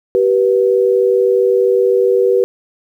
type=tone pair together; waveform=sine; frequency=386.2 / 486.1 Hz; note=G4 / B4; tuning=-26 / -28 cents; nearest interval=major third; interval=398 cents; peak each=-12 dBFS; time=0.15-2.44 s; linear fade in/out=0 ms; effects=8-bit